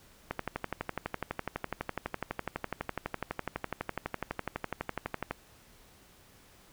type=click train; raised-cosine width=0.5 ms; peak=-17 dBFS; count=61; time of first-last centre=0.31-5.31 s; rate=12 Hz; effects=pink hiss -59 dBFS RMS until 6.72 s